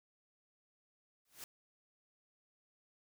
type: noise with exponential growth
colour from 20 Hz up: white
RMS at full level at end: -44 dBFS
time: 1.25-1.44 s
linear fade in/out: 2 ms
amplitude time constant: 40 ms
effects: none